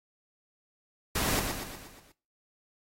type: noise with echo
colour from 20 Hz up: pink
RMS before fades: -30 dBFS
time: 1.15-1.4 s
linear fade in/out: 5 ms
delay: 120 ms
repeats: 6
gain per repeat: -5 dB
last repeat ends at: 2.12 s
effects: noise-tail reverb RT60 0.4 s tail -22 dB re dry + AAC 48 kbps